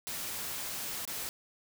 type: noise with dropouts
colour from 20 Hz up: white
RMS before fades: -38 dBFS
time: 0.07-1.29 s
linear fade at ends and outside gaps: 0 ms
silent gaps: 1.052-1.076 s
effects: none